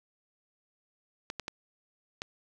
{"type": "clicks", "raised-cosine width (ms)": 0.2, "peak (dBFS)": -18, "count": 4, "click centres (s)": [1.301, 1.397, 1.481, 2.219], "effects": []}